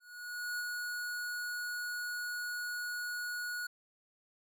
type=tone with ADSR envelope; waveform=square; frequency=1456 Hz; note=F#6; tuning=28 cents flat; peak=-35 dBFS; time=0-3.67 s; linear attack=590 ms; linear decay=31 ms; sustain=-2 dB; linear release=7 ms; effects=none